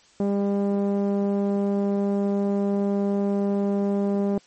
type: tone with low-pass filter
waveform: sawtooth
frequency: 200.3 Hz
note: G3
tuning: 38 cents sharp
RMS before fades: -23 dBFS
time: 0.2-4.38 s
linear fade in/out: 2 ms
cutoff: 560 Hz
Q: 1.2
effects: white hiss -56 dBFS RMS until 4.46 s + MP3 32 kbps